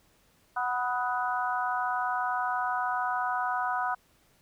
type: harmonic tone with a mistuned harmonic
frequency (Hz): 246.9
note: B3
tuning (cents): 0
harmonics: 3 / 4 / 5 / 6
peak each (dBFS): -31 / -32 / -33 / -34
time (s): 0.56-3.95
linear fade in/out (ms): 10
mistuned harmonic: 5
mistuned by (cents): +29
effects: pink hiss -65 dBFS RMS until 4.41 s